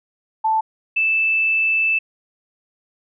sine tone pair in turn, 880 / 2637 Hz, A5 / E7, 0 / 0 cents, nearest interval octave + perfect fifth, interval 1900 cents, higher second, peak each -15 dBFS, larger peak neither, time 0.44-0.61 / 0.96-1.99 s, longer second, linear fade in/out 10 ms, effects none

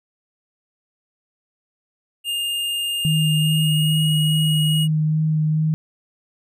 square tone with pitch glide, 2821 to 2889 Hz, F7 to F#7, +17 to -42 cents, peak -22 dBFS, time 2.24-4.88 s, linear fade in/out 50 ms, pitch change +41 cents, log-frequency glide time 3.29-4.12 s
sine tone with vibrato, 155.56 Hz, D#3, in tune, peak -16 dBFS, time 3.05-5.74 s, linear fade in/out 0 ms, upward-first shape sine, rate 2.4 Hz, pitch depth 13 cents each way
effects none

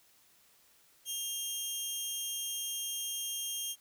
15% pulse tone pair together, 2811 / 3208 Hz, F7 / G7, +11 / +39 cents, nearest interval major second, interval 228 cents, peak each -39 / -28 dBFS, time 1.05-3.76 s, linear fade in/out 50 ms, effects white hiss -65 dBFS RMS until 3.8 s

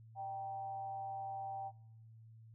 sine tone with frequency modulation, 779 Hz, G5, 11 cents flat, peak -40 dBFS, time 0.15-1.72 s, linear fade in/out 50 ms, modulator 166 Hz, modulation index 0.33, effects noise-tail reverb RT60 0.9 s tail -24 dB re dry + added 112 Hz sine -55 dBFS peak until 2.54 s

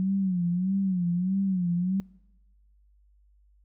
sine tone with vibrato, 184.1 Hz, F#3, 8 cents flat, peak -23 dBFS, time 0-2 s, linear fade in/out 0 ms, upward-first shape sine, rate 1.6 Hz, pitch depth 110 cents each way, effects noise-tail reverb RT60 1.0 s tail -25 dB re dry + added 50 Hz sine -58 dBFS peak until 3.64 s

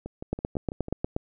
two click trains, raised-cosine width 2 ms, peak -22 / -13 dBFS, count 6 / 8, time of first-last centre 0.06-0.884 / 0.33-1.164 s, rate 6.07 / 8.39 Hz, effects none

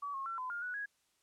sine tone with pitch steps, 1141 / 1084 / 1350 / 1016 / 1412 / 1474 / 1659 Hz, C#6 / C#6 / E6 / B5 / F6 / F#6 / G#6, +50 / -39 / +41 / +49 / +19 / -7 / -2 cents, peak -37 dBFS, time 0.02-0.86 s, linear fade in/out 10 ms, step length 120 ms, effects white hiss -75 dBFS RMS until 1.22 s + low-pass 10000 Hz 12 dB/octave

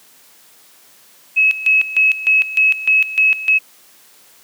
sine tone with tremolo, 2573 Hz, E7, 43 cents flat, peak -9 dBFS, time 1.36-3.59 s, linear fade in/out 20 ms, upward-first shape square, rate 3.3 Hz, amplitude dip 80%, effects white hiss -48 dBFS RMS until 4.43 s + high-pass 150 Hz 12 dB/octave

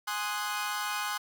sawtooth chord, Ab dominant seventh, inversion none, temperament equal, 830.6 / 1046.5 / 1244.5 / 1480 Hz, Ab5 / C6 / Eb6 / Gb6, 0 / 0 / 0 / 0 cents, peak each -33 dBFS, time 0.07-1.18 s, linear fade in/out 10 ms, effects none

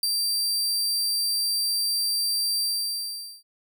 sawtooth tone with ADSR envelope, 4699 Hz, D8, in tune, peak -18 dBFS, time 0.03-3.43 s, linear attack 3 ms, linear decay 27 ms, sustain -2 dB, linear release 810 ms, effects none

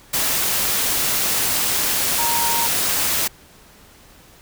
sine tone in noise, 932.3 Hz, A#5, in tune, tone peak -22 dBFS, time 2.18-2.67 s, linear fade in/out 10 ms, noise white, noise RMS -20 dBFS, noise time 0.13-3.28 s, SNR -5 dB, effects pink hiss -48 dBFS RMS until 4.41 s

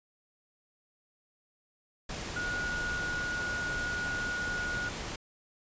sine tone in noise, 1447 Hz, F#6, 39 cents flat, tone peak -32 dBFS, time 2.36-4.89 s, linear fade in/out 5 ms, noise pink, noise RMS -38 dBFS, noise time 2.09-5.16 s, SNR +3 dB, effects resampled to 16000 Hz

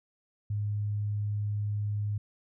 sine tone, 103.83 Hz, G#2, in tune, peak -28 dBFS, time 0.5-2.18 s, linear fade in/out 5 ms, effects none

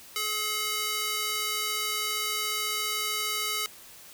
square tone with high-pass filter, 426.7 Hz, G#4, 47 cents sharp, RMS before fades -30 dBFS, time 0.16-3.66 s, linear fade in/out 0 ms, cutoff 1900 Hz, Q 0.6, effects white hiss -49 dBFS RMS until 4.13 s

